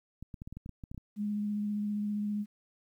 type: clicks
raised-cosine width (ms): 5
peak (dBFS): -30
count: 12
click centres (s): 0.226 / 0.342 / 0.419 / 0.475 / 0.526 / 0.57 / 0.661 / 0.693 / 0.838 / 0.915 / 0.946 / 0.978
type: tone with vibrato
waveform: sine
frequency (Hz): 207.7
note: G#3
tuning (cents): 0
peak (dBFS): -30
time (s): 1.16-2.46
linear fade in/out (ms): 50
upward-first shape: sine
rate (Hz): 15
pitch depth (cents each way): 13
effects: 11-bit